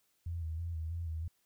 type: tone with vibrato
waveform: sine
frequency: 82.41 Hz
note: E2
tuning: in tune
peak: -35 dBFS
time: 0.26-1.28 s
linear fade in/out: 5 ms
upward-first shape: square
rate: 3.1 Hz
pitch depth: 49 cents each way
effects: white hiss -75 dBFS RMS until 1.45 s